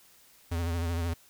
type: tone with vibrato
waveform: square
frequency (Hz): 84.5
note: E2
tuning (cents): +43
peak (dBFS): -29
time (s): 0.51-1.14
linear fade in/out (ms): 10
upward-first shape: triangle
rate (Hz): 13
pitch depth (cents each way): 63
effects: white hiss -59 dBFS RMS until 1.29 s